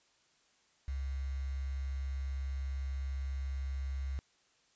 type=tone with quantisation; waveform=sine; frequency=67.6 Hz; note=C#2; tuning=43 cents flat; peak=-34 dBFS; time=0.88-4.19 s; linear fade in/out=0 ms; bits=9; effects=white hiss -70 dBFS RMS until 4.75 s + resampled to 16000 Hz